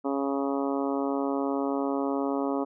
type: harmonic tone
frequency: 138.59 Hz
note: C#3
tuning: in tune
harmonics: 2 / 3 / 4 / 5 / 6 / 7 / 8 / 9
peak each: -28 / -32 / -34 / -36 / -38 / -39 / -40 / -41 dBFS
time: 0.04-2.65 s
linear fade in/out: 20 ms
effects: none